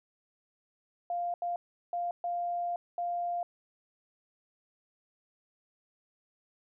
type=tone bursts at uneven times; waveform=sine; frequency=698.5 Hz; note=F5; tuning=in tune; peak=-30 dBFS; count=5; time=1.1-1.34 / 1.42-1.56 / 1.93-2.11 / 2.24-2.76 / 2.98-3.43 s; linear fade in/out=2 ms; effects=none